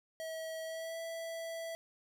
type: tone with pitch glide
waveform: square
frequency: 644 to 659.4 Hz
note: E5 to E5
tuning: -41 to 0 cents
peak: -40 dBFS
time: 0.2-1.75 s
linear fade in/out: 0 ms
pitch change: +41 cents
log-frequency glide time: 0.64-0.99 s
effects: none